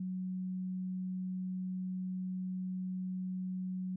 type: tone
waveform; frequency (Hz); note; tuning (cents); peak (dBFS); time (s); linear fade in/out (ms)
sine; 185; F#3; 0; -35; 0-3.96; 5
effects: none